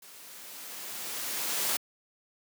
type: noise with level ramp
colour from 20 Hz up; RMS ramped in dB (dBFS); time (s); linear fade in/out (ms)
white; -51 to -28; 0.02-1.77; 5
effects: high-pass 200 Hz 12 dB/octave